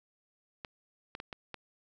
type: clicks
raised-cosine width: 0.3 ms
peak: -24 dBFS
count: 5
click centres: 0.648 / 1.151 / 1.201 / 1.328 / 1.543 s
effects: none